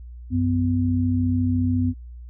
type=tone pair together; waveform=sine; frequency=94.13 / 251.3 Hz; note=F#2 / B3; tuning=+30 / +30 cents; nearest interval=octave + perfect fourth; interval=1700 cents; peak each=-21 dBFS; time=0.3-1.94 s; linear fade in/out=50 ms; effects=added 60 Hz sine -36 dBFS peak until 2.29 s